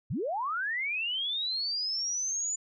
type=linear sweep; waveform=sine; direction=up; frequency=81.9 to 7040 Hz; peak=-29 dBFS; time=0.1-2.56 s; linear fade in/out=10 ms; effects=none